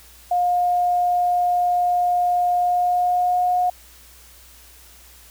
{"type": "tone with pitch glide", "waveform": "sine", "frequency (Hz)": [712, 721.5], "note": ["F5", "F#5"], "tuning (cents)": [33, -44], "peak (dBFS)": -16, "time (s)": [0.31, 3.7], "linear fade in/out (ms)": 5, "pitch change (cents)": 23, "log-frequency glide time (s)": [2.56, 3.5], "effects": ["added 60 Hz sine -50 dBFS peak until 5.3 s", "white hiss -48 dBFS RMS until 5.3 s"]}